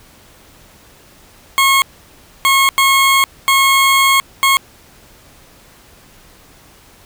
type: tone bursts at uneven times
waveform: 20% pulse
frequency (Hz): 1087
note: C#6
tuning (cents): -34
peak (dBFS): -4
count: 5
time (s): 1.58-1.82 / 2.45-2.69 / 2.78-3.24 / 3.48-4.2 / 4.43-4.57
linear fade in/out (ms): 0
effects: pink hiss -45 dBFS RMS until 7.05 s